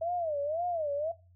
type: tone with vibrato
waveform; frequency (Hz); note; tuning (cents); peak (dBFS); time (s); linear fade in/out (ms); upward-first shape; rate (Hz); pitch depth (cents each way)
sine; 636; D#5; +38; -29; 0.01-1.12; 10; sine; 1.9; 200
effects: noise-tail reverb RT60 0.3 s tail -20 dB re dry + added 89 Hz sine -57 dBFS peak until 1.35 s

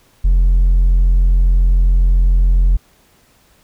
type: tone with hard clipping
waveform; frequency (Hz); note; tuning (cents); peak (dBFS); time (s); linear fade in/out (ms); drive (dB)
sine; 43.62; F1; -1; -9; 0.24-2.77; 10; 2
effects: pink hiss -53 dBFS RMS until 3.63 s

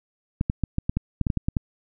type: clicks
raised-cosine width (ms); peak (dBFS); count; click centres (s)
5; -10; 12; 0.411 / 0.499 / 0.637 / 0.784 / 0.895 / 0.97 / 1.213 / 1.268 / 1.302 / 1.373 / 1.485 / 1.568
effects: none

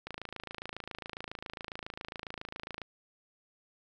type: click train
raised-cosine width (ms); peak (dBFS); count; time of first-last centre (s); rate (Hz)
0.3; -23; 76; 0.07-2.817; 27.3
effects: none

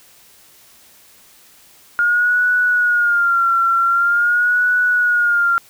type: tone with vibrato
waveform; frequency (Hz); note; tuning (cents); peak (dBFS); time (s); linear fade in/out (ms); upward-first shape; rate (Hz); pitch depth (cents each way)
sine; 1417; F6; +25; -12; 1.99-5.58; 0; sine; 0.45; 70
effects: white hiss -48 dBFS RMS until 5.69 s

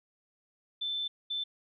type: tone bursts at uneven times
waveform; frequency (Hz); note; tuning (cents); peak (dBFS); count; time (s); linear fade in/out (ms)
sine; 3533; A7; +6; -31; 2; 0.81-1.08 / 1.3-1.44; 10
effects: none

